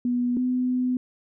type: tone pair in turn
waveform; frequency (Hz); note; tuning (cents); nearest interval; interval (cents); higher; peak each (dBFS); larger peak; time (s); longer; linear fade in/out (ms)
sine; 244.8 / 251.8; B3 / B3; -15 / +34; unison; 49; second; -21; neither; 0.05-0.37 / 0.37-0.97; second; 2
effects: none